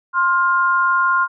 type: tone pair together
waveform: sine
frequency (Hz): 1056 / 1409.6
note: C6 / F6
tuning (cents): +16 / +16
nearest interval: perfect fourth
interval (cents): 500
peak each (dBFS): -16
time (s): 0.13-1.28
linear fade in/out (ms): 50
effects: none